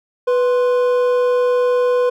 triangle tone pair together, 493.9 / 1046.5 Hz, B4 / C6, 0 / 0 cents, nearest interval octave + minor second, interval 1300 cents, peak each -11 / -23 dBFS, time 0.27-2.1 s, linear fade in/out 10 ms, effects none

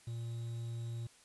triangle tone with quantisation, 116.54 Hz, A#2, in tune, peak -36 dBFS, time 0.07-1.07 s, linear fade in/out 5 ms, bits 10, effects white hiss -63 dBFS RMS until 1.24 s + resampled to 24000 Hz

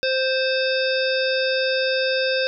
harmonic tone, 523.3 Hz, C5, in tune, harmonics 1 / 3 / 5 / 7 / 9 / 10, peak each -21 / -26 / -28 / -29 / -31 / -31 dBFS, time 0.03-2.47 s, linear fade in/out 0 ms, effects none

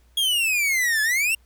45% pulse exponential two-way sweep, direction down then up, 3323 to 1699 to 2792 Hz, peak -19 dBFS, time 0.17-1.35 s, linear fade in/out 5 ms, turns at 1.02 s, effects added 60 Hz sine -54 dBFS peak until 1.45 s + pink hiss -64 dBFS RMS until 1.45 s

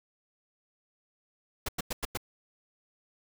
pink noise bursts, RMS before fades -32 dBFS, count 5, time 1.66-2.174 s, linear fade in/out 5 ms, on 26 ms, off 96 ms, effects none

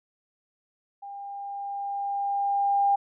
sine tone with level ramp, 801 Hz, G5, 37 cents sharp, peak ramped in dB -37 to -18 dBFS, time 1.02-2.96 s, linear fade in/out 10 ms, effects none

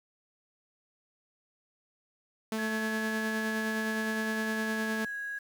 sawtooth tone with tremolo, 220 Hz, A3, in tune, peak -26 dBFS, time 2.52-5.05 s, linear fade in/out 2 ms, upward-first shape sine, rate 9.7 Hz, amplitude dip 25%
sine tone with pitch glide, 1691 to 1655.2 Hz, G#6 to G#6, +31 to -6 cents, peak -34 dBFS, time 2.58-5.39 s, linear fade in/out 10 ms, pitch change -37 cents, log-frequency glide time 4.49-5.15 s
effects 9-bit

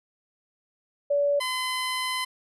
sine / 15% pulse tone pair in turn, 573 / 1021 Hz, D5 / C6, -43 / -43 cents, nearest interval minor seventh, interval 1000 cents, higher second, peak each -20 dBFS, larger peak neither, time 1.1-1.4 / 1.4-2.25 s, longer second, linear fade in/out 10 ms, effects resampled to 32000 Hz

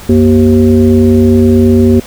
sine tone with frequency modulation, 236.6 Hz, A#3, 26 cents sharp, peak -3 dBFS, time 0.09-2 s, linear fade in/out 5 ms, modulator 148 Hz, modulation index 1.1, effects pink hiss -31 dBFS RMS until 2.06 s

